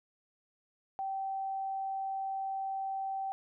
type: tone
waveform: sine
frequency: 775 Hz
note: G5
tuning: 20 cents flat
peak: -33 dBFS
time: 0.99-3.32 s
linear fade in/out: 0 ms
effects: none